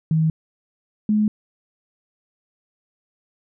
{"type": "tone pair in turn", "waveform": "sine", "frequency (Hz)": [159, 212.2], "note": ["D#3", "G#3"], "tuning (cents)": [38, 38], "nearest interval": "perfect fourth", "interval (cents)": 500, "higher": "second", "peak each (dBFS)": -15, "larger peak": "neither", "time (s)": [[0.11, 0.3], [1.09, 1.28]], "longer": "neither", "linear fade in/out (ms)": 2, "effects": []}